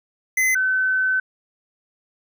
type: tone pair in turn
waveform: square / sine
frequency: 2042 / 1521.8 Hz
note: C7 / F#6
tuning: -43 / +48 cents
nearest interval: perfect fourth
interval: 509 cents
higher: first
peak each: -17 dBFS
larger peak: neither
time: 0.37-0.55 / 0.55-1.2 s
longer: second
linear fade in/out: 5 ms
effects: none